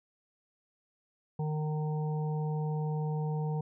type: harmonic tone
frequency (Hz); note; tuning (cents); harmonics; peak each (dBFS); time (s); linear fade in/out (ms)
153.2; D#3; -27; 1 / 3 / 5 / 6; -30 / -40 / -44 / -46; 1.39-3.61; 5
effects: none